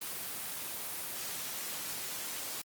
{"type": "noise", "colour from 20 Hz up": "white", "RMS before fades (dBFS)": -39, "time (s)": [0.01, 2.62], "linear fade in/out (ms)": 10, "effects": ["high-pass 100 Hz 12 dB/octave", "Opus 24 kbps"]}